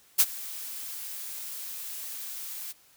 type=noise with ADSR envelope; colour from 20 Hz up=blue; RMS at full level=-17 dBFS; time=0.18-2.73 s; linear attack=23 ms; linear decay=45 ms; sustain=-21 dB; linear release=21 ms; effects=white hiss -60 dBFS RMS until 2.96 s